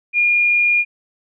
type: tone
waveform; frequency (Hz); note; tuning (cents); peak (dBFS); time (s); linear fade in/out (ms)
sine; 2422; D#7; -47; -12; 0.13-0.85; 50
effects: none